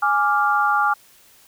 sine chord, D diminished, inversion second, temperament equal, 830.6 / 1174.7 / 1396.9 Hz, Ab5 / D6 / F6, 0 / 0 / 0 cents, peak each -20 dBFS, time 0.02-0.94 s, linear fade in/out 10 ms, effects white hiss -52 dBFS RMS until 1.47 s

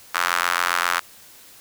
sawtooth tone with high-pass filter, 87.4 Hz, F2, 2 cents sharp, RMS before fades -22 dBFS, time 0.14-1 s, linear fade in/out 10 ms, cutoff 1300 Hz, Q 2.5, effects white hiss -47 dBFS RMS until 1.6 s

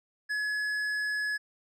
triangle tone with tanh clipping, 1696 Hz, G#6, 36 cents sharp, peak -30 dBFS, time 0.29-1.38 s, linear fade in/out 20 ms, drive 13 dB, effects none

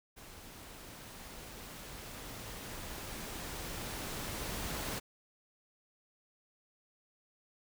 pink noise with level ramp, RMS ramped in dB -52 to -38 dBFS, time 0.16-5 s, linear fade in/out 20 ms, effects none

